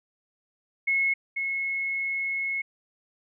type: tone pair in turn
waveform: sine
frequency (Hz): 2179 / 2179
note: C#7 / C#7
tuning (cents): -30 / -30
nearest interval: unison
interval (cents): 0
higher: neither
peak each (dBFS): -21 / -26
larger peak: first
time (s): 0.87-1.14 / 1.36-2.62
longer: second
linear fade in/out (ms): 10
effects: none